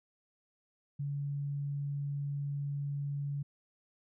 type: tone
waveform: sine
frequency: 142.3 Hz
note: C#3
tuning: 46 cents sharp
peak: -33 dBFS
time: 0.99-3.43 s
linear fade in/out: 10 ms
effects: none